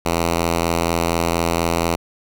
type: tone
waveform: 5% pulse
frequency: 84.2 Hz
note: E2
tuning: 37 cents sharp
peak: -6 dBFS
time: 0.05-1.96 s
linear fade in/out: 10 ms
effects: none